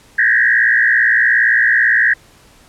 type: tone with frequency modulation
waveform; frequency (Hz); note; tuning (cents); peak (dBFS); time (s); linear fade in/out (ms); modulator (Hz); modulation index
sine; 1760; A6; 0; -9; 0.18-2.14; 10; 58.8; 2.9
effects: pink hiss -47 dBFS RMS until 2.68 s + low-pass 11000 Hz 12 dB/octave